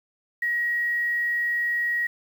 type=tone with quantisation; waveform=sine; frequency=1900 Hz; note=A#6; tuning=33 cents sharp; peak=-22 dBFS; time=0.42-2.07 s; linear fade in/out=5 ms; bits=8; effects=none